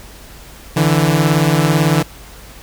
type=beating tone pair; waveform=sawtooth; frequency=146.83 / 164.83 Hz; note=D3 / E3; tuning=0 / 0 cents; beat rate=18 Hz; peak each=-10 dBFS; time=0.76-2.03 s; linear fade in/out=10 ms; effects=added 50 Hz sine -39 dBFS peak until 2.62 s + pink hiss -39 dBFS RMS until 2.62 s